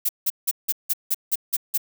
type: noise bursts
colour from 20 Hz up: violet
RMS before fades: -21 dBFS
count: 9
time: 0.05-1.779 s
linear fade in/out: 10 ms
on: 41 ms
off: 170 ms
effects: none